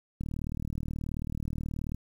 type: click train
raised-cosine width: 5 ms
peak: -22 dBFS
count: 68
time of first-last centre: 0.21-1.946 s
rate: 38.6 Hz
effects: 9-bit